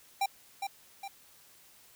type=tone with echo; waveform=square; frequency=790 Hz; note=G5; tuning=13 cents sharp; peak=-27 dBFS; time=0.21-0.26 s; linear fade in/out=5 ms; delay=410 ms; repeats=2; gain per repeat=-6 dB; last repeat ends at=1.08 s; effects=white hiss -59 dBFS RMS until 1.95 s